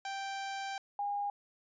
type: tone pair in turn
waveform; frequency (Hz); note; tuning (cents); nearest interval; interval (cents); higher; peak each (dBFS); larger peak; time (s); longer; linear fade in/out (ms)
sawtooth / sine; 784 / 813.3; G5 / G#5; 0 / -36; minor second; 64; second; -33 / -32; second; 0.05-0.78 / 0.99-1.3; first; 2
effects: resampled to 16000 Hz